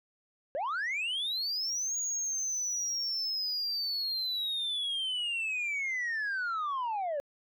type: linear two-way sweep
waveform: sine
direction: up then down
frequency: 515 to 6760 to 547 Hz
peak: -28 dBFS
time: 0.55-7.2 s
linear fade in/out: 0 ms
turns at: 1.98 s
effects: tanh soft clip ceiling -29 dBFS